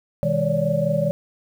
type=tone cluster; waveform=sine; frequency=127.4 / 160.2 / 204 / 555 / 580 Hz; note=C3 / E3 / G#3 / C#5 / D5; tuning=-46 / -49 / -31 / +2 / -22 cents; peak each=-29 / -23 / -28 / -25 / -22 dBFS; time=0.23-1.11 s; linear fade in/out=0 ms; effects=8-bit

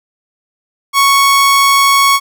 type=tone; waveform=sawtooth; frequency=1108.7 Hz; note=C#6; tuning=in tune; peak=-3 dBFS; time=0.93-2.2 s; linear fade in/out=50 ms; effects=none

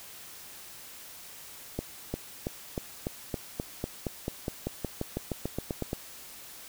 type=accelerating click train; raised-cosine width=2 ms; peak=-17 dBFS; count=21; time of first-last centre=1.79-5.931 s; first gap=350 ms; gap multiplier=0.94; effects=white hiss -47 dBFS RMS until 6.68 s

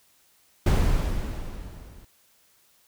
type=noise with level ramp; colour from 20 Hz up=brown; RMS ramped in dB=-17 to -47 dBFS; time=0.66-2.05 s; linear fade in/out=5 ms; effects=white hiss -62 dBFS RMS until 2.87 s

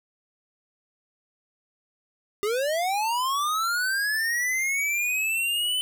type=linear sweep; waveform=square; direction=up; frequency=397.3 to 3037 Hz; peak=-24 dBFS; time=2.43-5.81 s; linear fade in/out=0 ms; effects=none

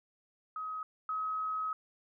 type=tone pair in turn; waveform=sine; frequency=1267 / 1273.8 Hz; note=D#6 / D#6; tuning=+31 / +40 cents; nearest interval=unison; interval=9 cents; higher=second; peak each=-36 / -32 dBFS; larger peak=second; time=0.56-0.83 / 1.09-1.73 s; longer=second; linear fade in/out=2 ms; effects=none

